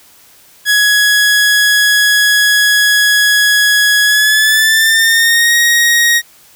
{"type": "tone with pitch glide", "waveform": "sawtooth", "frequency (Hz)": [1675, 1880.1], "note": ["G#6", "A#6"], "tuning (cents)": [14, 14], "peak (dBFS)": -4, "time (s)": [0.65, 6.22], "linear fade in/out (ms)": 50, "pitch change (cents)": 200, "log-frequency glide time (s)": [4.03, 5.55], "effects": ["white hiss -44 dBFS RMS until 6.55 s"]}